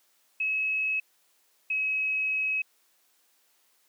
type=tone pair in turn; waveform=sine; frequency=2572 / 2557 Hz; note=E7 / D#7; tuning=-43 / +47 cents; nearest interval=unison; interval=10 cents; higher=first; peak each=-25 dBFS; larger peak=neither; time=0.4-1 / 1.7-2.62 s; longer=second; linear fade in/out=5 ms; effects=white hiss -67 dBFS RMS until 3.88 s + high-pass 300 Hz 12 dB/octave